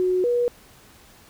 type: tone pair in turn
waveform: sine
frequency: 366.7 / 483.1 Hz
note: F#4 / B4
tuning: -15 / -38 cents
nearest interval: perfect fourth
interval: 477 cents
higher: second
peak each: -18 / -18 dBFS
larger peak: neither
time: 0-0.24 / 0.24-0.48 s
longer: neither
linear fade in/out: 0 ms
effects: pink hiss -51 dBFS RMS until 1.29 s